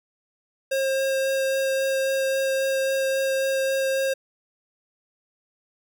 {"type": "tone with vibrato", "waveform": "square", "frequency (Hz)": 536, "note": "C5", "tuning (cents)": 42, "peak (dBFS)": -22, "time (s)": [0.71, 4.14], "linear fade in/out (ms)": 10, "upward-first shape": "sine", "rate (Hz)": 3.7, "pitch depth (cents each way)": 8, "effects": []}